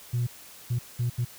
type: tone bursts at uneven times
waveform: sine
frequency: 121.1 Hz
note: B2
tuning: 34 cents flat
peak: -22 dBFS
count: 4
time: 0.13-0.27 / 0.7-0.79 / 0.99-1.1 / 1.18-1.25 s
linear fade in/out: 10 ms
effects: tanh soft clip ceiling -21 dBFS + white hiss -48 dBFS RMS until 1.38 s